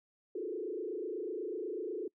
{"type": "tone with frequency modulation", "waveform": "sine", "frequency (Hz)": 395.3, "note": "G4", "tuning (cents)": 15, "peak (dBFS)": -35, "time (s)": [0.35, 2.08], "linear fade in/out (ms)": 5, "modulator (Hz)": 28.1, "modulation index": 2.2, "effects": ["noise-tail reverb RT60 0.1 s tail -25 dB re dry"]}